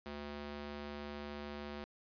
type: tone with high-pass filter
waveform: square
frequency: 72.8 Hz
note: D2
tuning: 15 cents flat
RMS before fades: -45 dBFS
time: 0.06-1.84 s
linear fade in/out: 0 ms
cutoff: 190 Hz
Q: 0.65
effects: resampled to 11025 Hz